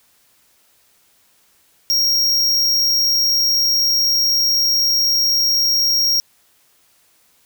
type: tone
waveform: square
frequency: 5588 Hz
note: F8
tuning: in tune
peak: -14 dBFS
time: 1.9-6.2 s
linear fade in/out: 0 ms
effects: white hiss -57 dBFS RMS until 7.45 s